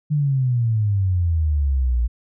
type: exponential sweep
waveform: sine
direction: down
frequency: 152.5 to 56.9 Hz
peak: -16 dBFS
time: 0.1-2.08 s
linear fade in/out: 20 ms
effects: none